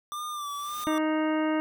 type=tone with vibrato; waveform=square; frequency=1181 Hz; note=D6; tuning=9 cents sharp; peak=-33 dBFS; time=0.12-0.98 s; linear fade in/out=0 ms; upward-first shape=sine; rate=1.8 Hz; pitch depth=49 cents each way
type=noise with exponential growth; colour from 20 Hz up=white; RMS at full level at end=-40 dBFS; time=0.15-0.84 s; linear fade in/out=0 ms; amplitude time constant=150 ms
type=harmonic tone; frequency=311.1 Hz; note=D#4; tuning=in tune; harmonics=1 / 2 / 3 / 4 / 5 / 6 / 7 / 9; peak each=-25 / -31 / -35 / -37 / -39 / -41 / -42 / -44 dBFS; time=0.87-1.6 s; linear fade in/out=0 ms
effects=none